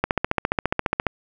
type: click train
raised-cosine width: 0.5 ms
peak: -4 dBFS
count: 16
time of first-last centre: 0.04-1.067 s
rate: 14.6 Hz
effects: none